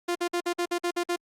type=tone bursts; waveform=sawtooth; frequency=349.2 Hz; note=F4; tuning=in tune; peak=-21 dBFS; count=9; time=0.08-1.162 s; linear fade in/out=10 ms; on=74 ms; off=52 ms; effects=low-pass 11000 Hz 12 dB/octave + Opus 48 kbps